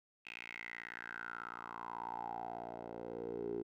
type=tone with band-pass filter sweep; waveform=10% pulse; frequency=58.27 Hz; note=A#1; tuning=in tune; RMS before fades=-45 dBFS; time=0.25-3.63 s; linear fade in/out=20 ms; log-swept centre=2600 to 380 Hz; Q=6.9; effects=none